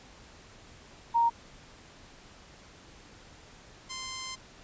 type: tone pair in turn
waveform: sine / 5% pulse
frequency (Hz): 932.3 / 1042.2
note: A#5 / C6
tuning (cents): 0 / -7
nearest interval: major second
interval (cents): 193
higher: second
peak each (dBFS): -21 / -23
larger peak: first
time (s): 1.14-1.3 / 3.89-4.36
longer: second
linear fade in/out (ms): 20
effects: pink hiss -53 dBFS RMS until 4.63 s + resampled to 16000 Hz